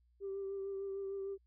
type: tone with vibrato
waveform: sine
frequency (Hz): 392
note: G4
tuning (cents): 0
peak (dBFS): -37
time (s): 0.2-1.38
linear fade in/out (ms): 50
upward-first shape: triangle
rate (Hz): 6.6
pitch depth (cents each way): 26
effects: tanh soft clip ceiling -34 dBFS + added 60 Hz sine -68 dBFS peak until 1.46 s